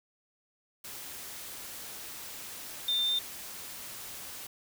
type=tone in noise; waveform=sine; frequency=3602 Hz; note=A7; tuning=40 cents sharp; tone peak=-26 dBFS; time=2.88-3.19 s; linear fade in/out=5 ms; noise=white; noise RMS=-43 dBFS; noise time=0.84-4.47 s; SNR=+14 dB; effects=none